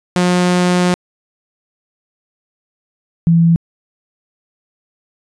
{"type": "tone pair in turn", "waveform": ["sawtooth", "sine"], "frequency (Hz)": [179, 167.2], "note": ["F3", "E3"], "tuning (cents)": [43, 25], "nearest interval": "minor second", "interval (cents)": 118, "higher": "first", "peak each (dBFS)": -7, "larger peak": "neither", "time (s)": [[0.16, 0.94], [3.27, 3.56]], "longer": "first", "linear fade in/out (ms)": 0, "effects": ["resampled to 22050 Hz"]}